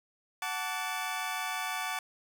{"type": "chord", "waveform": "20% pulse", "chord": "D major", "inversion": "first", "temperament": "equal with one note detuned", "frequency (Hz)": [740, 880, 1153.1], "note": ["F#5", "A5", "D6"], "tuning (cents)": [0, 0, -32], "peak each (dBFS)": [-32, -33, -32], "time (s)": [0.42, 1.99], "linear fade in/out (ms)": 2, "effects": []}